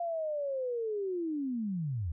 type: linear sweep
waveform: sine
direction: down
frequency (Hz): 697 to 73.42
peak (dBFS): -31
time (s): 0-2.12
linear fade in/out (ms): 5
effects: none